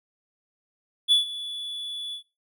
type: tone with ADSR envelope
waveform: triangle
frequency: 3436 Hz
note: A7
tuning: 42 cents flat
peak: -13 dBFS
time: 1.08-2.23 s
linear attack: 37 ms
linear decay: 130 ms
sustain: -17 dB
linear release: 97 ms
effects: noise-tail reverb RT60 0.3 s tail -20 dB re dry